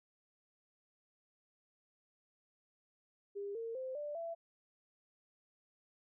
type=tone with pitch steps; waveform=sine; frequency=402.6 / 457.2 / 519.1 / 589.4 / 669.3 Hz; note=G4 / A#4 / C5 / D5 / E5; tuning=+46 / -34 / -14 / +6 / +26 cents; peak=-39 dBFS; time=3.35-4.35 s; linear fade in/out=20 ms; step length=200 ms; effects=none